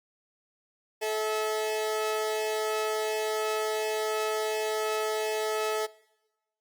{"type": "tone pair together", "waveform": "sawtooth", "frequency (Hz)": [432.6, 648.2], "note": ["A4", "E5"], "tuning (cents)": [-29, -29], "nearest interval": "perfect fifth", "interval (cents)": 700, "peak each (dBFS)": [-25, -30], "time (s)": [1.01, 5.87], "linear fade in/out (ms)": 20, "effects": ["noise-tail reverb RT60 1.0 s tail -21 dB re dry", "Opus 48 kbps"]}